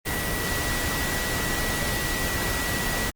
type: tone in noise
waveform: sine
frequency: 1941 Hz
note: B6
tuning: 31 cents flat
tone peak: -31 dBFS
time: 0.05-3.11 s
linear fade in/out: 20 ms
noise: pink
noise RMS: -27 dBFS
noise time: 0.05-3.11 s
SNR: -7 dB
effects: Opus 24 kbps